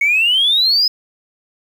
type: exponential sweep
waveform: triangle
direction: up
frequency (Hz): 2196 to 5120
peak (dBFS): -8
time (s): 0.01-0.88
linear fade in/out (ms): 5
effects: tanh soft clip ceiling -8 dBFS + 7-bit